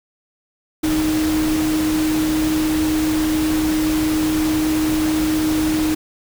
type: tone in noise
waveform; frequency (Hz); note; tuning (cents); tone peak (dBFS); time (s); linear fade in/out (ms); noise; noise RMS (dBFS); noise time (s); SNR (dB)
sine; 311.1; D#4; 0; -16; 0.83-5.95; 10; pink; -26; 0.83-5.95; +7
effects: none